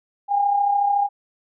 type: tone with amplitude modulation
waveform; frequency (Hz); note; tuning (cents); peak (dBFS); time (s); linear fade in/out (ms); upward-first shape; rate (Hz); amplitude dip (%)
sine; 810; G#5; -43; -14; 0.28-1.09; 50; sine; 33.8; 50
effects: none